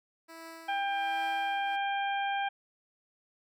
10% pulse tone with tremolo, 328 Hz, E4, 9 cents flat, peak -35 dBFS, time 0.28-1.77 s, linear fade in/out 20 ms, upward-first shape triangle, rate 1.3 Hz, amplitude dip 80%
harmonic tone, 796 Hz, G5, 26 cents sharp, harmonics 1 / 2 / 3 / 4, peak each -30 / -36 / -40 / -42 dBFS, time 0.68-2.49 s, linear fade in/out 10 ms
effects none

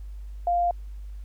sine tone, 698.5 Hz, F5, in tune, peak -20 dBFS, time 0.47-0.71 s, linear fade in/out 2 ms, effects added 50 Hz sine -35 dBFS peak until 1.24 s + pink hiss -64 dBFS RMS until 1.24 s

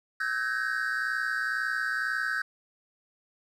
triangle tone cluster, 1303 / 1531 / 1591 / 1653 / 1854 Hz, E6 / G6 / G6 / G#6 / A#6, -20 / -41 / +25 / -9 / -10 cents, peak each -35 / -28 / -36 / -32 / -37 dBFS, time 0.2-2.42 s, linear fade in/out 5 ms, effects none

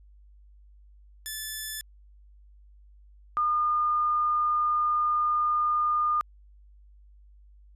5% pulse / sine tone pair in turn, 1743 / 1215.2 Hz, A6 / D#6, -17 / -41 cents, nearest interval tritone, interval 624 cents, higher first, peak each -22 / -22 dBFS, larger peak neither, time 1.26-1.81 / 3.37-6.21 s, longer second, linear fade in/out 0 ms, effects added 50 Hz sine -51 dBFS peak until 7.75 s + resampled to 32000 Hz

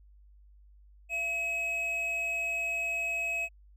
triangle tone pair together, 677 / 2556 Hz, E5 / D#7, +46 / +46 cents, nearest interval octave + major seventh, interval 2300 cents, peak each -39 / -28 dBFS, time 1.09-3.49 s, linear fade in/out 50 ms, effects added 50 Hz sine -54 dBFS peak until 3.76 s

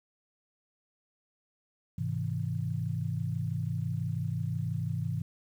sine chord, Ab augmented, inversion none, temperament just, 103.83 / 129.78 / 162.23 Hz, Ab2 / C3 / E3, 0 / -14 / -27 cents, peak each -34 dBFS, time 1.98-5.22 s, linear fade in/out 5 ms, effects 10-bit

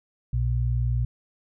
sine tone pair together, 60.05 / 120.1 Hz, B1 / B2, -48 / -48 cents, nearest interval octave, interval 1200 cents, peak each -24 dBFS, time 0.33-1.05 s, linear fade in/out 5 ms, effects none

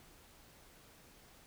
silence, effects pink hiss -61 dBFS RMS until 1.46 s

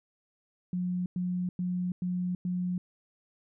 sine tone bursts, 179.9 Hz, F#3, 48 cents flat, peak -28 dBFS, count 5, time 0.73-2.78 s, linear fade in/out 2 ms, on 330 ms, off 100 ms, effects none

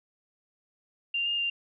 sine tone with pitch steps, 2786 / 2823 / 2789 Hz, F7 / F7 / F7, -5 / +18 / -3 cents, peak -26 dBFS, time 1.14-1.5 s, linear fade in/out 5 ms, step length 120 ms, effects none

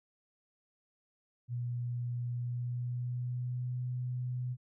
sine tone with pitch glide, 121.3 to 124.85 Hz, B2 to B2, -31 to +19 cents, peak -33 dBFS, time 1.48-4.57 s, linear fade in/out 50 ms, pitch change +50 cents, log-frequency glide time 2.32-3.82 s, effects none

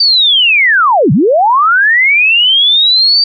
sine linear two-way sweep, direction down then up, 4666 to 121.9 to 4666 Hz, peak -5 dBFS, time 0-3.24 s, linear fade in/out 5 ms, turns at 1.12 s, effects none

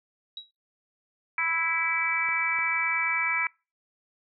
sine tone with exponential decay, 3862 Hz, B7, 39 cents flat, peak -32 dBFS, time 0.37-0.51 s, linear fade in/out 2 ms, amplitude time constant 30 ms
harmonic tone, 329.6 Hz, E4, in tune, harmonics 3 / 4 / 5 / 6 / 7, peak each -34 / -33 / -35 / -32 / -26 dBFS, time 1.38-3.47 s, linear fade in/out 2 ms
clicks, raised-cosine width 0.5 ms, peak -29 dBFS, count 2, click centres 2.288 / 2.588 s
effects noise-tail reverb RT60 0.3 s tail -25 dB re dry

